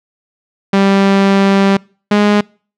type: tone pair in turn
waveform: sawtooth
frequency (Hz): 196.3 / 207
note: G3 / G#3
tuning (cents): +3 / -5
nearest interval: minor second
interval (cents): 92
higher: second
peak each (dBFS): -4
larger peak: neither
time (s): 0.73-1.77 / 2.11-2.41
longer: first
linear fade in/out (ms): 5
effects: noise-tail reverb RT60 0.4 s tail -26 dB re dry + low-pass 4000 Hz 12 dB/octave